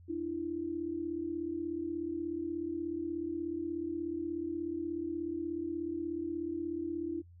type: tone pair together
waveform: sine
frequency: 300.5 / 337.1 Hz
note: D4 / E4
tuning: +40 / +39 cents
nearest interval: major second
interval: 199 cents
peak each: -38 / -35 dBFS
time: 0.08-7.22 s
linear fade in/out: 20 ms
effects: noise-tail reverb RT60 0.1 s tail -22 dB re dry + added 87 Hz sine -53 dBFS peak until 7.4 s